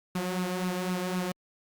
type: tone with flanger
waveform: sawtooth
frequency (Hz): 182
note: F#3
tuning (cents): -28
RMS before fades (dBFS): -31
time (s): 0.15-1.32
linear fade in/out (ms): 5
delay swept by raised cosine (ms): 0.74 to 3.84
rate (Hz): 3.9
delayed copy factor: +0.55
effects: Opus 48 kbps